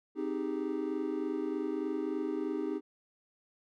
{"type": "chord", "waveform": "triangle", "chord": "Ab major seventh", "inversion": "first", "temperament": "equal", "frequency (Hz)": [261.6, 311.1, 392, 415.3], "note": ["C4", "Eb4", "G4", "Ab4"], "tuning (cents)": [0, 0, 0, 0], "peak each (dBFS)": [-37, -33, -35, -39], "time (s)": [0.15, 2.81], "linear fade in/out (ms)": 50, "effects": []}